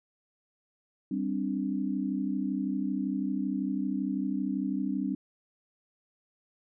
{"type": "chord", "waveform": "sine", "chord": "G suspended fourth", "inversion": "none", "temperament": "just", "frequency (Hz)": [196, 261.3, 294], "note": ["G3", "C4", "D4"], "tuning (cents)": [0, -2, 2], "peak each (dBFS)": [-32, -32, -33], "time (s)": [1.11, 5.15], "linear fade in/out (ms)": 5, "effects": []}